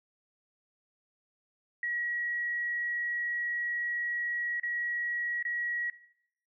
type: tone with dropouts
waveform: sine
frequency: 1913 Hz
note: A#6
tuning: 44 cents sharp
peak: -30 dBFS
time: 1.83-5.9 s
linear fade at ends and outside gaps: 2 ms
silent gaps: 4.599-4.633 / 5.427-5.451 s
effects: noise-tail reverb RT60 0.7 s tail -17 dB re dry